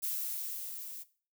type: noise with level ramp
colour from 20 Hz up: violet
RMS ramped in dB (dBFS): -34 to -45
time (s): 0.02-1.04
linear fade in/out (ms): 20
effects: noise-tail reverb RT60 0.4 s tail -17 dB re dry